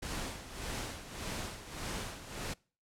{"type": "noise with tremolo", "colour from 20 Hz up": "pink", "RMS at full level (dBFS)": -38, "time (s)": [0.02, 2.54], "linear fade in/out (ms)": 10, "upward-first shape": "sine", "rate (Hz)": 1.7, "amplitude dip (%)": 70, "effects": ["noise-tail reverb RT60 0.4 s tail -25 dB re dry", "low-pass 10000 Hz 12 dB/octave"]}